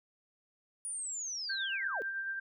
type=linear sweep; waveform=sine; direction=down; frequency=9690 to 373.7 Hz; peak=-36 dBFS; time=0.85-2.02 s; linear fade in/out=0 ms
type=tone with tremolo; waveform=sine; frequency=1578 Hz; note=G6; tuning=11 cents sharp; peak=-33 dBFS; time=1.49-2.4 s; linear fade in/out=10 ms; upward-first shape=sine; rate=9 Hz; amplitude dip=35%
effects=none